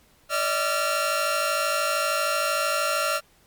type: tone cluster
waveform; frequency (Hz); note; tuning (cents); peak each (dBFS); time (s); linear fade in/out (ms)
sawtooth; 582 / 635 / 1372; D5 / D#5 / F6; -16 / +35 / -31; -24 / -25 / -21; 0.29-3.21; 50
effects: pink hiss -59 dBFS RMS until 3.46 s + MP3 96 kbps